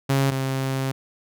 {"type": "tone pair in turn", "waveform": "sawtooth", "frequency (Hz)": [136.5, 133.61], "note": ["C#3", "C3"], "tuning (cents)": [-26, 37], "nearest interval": "unison", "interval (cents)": 37, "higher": "first", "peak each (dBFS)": [-14, -19], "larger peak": "first", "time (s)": [[0.09, 0.31], [0.31, 0.92]], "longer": "second", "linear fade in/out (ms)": 10, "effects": []}